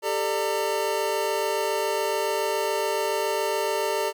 square tone cluster, 396.7 / 443.8 / 595 / 912 Hz, G4 / A4 / D5 / A#5, +21 / +15 / +22 / -38 cents, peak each -30 dBFS, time 0.02-4.13 s, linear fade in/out 50 ms, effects none

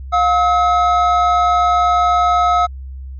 triangle tone pair together, 710 / 1286.1 Hz, F5 / E6, +28 / -43 cents, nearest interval minor seventh, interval 1029 cents, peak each -12 dBFS, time 0.12-2.67 s, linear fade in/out 20 ms, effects added 66 Hz sine -27 dBFS peak until 3.19 s + resampled to 16000 Hz

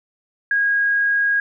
sine tone, 1639 Hz, G#6, 23 cents flat, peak -15 dBFS, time 0.51-1.4 s, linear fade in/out 2 ms, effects none

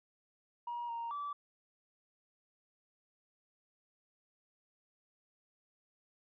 sine tone with pitch steps, 953 / 931 / 1157 Hz, A#5 / A#5 / D6, +38 / -2 / -26 cents, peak -36 dBFS, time 0.67-1.33 s, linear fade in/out 5 ms, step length 220 ms, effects tanh soft clip ceiling -34 dBFS

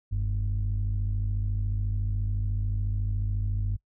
sine tone pair together, 45.69 / 99.7 Hz, F#1 / G2, -21 / +30 cents, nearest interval octave + major second, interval 1351 cents, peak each -26 dBFS, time 0.11-3.77 s, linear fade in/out 20 ms, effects noise-tail reverb RT60 0.1 s tail -23 dB re dry + tanh soft clip ceiling -21 dBFS

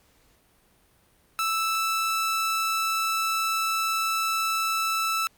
sawtooth tone, 1318.5 Hz, E6, in tune, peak -20 dBFS, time 1.39-5.27 s, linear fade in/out 0 ms, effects pink hiss -62 dBFS RMS until 5.37 s + Opus 48 kbps

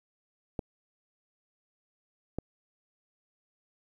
clicks, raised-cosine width 2 ms, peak -19 dBFS, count 2, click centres 0.592 / 2.386 s, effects 10-bit

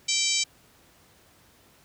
harmonic tone, 777 Hz, G5, 16 cents flat, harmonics 3 / 4 / 5 / 6 / 7 / 8 / 9 / 10, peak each -31 / -31 / -31 / -31 / -31 / -31 / -31 / -31 dBFS, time 0.08-0.44 s, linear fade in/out 10 ms, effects pink hiss -58 dBFS RMS until 1.84 s + high-pass 60 Hz 12 dB/octave

